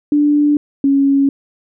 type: tone pair in turn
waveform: sine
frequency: 293.7 / 276.7 Hz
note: D4 / C#4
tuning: 0 / -3 cents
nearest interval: minor second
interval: 103 cents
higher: first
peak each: -9 dBFS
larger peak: neither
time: 0.12-0.57 / 0.84-1.29 s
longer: neither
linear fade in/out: 2 ms
effects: none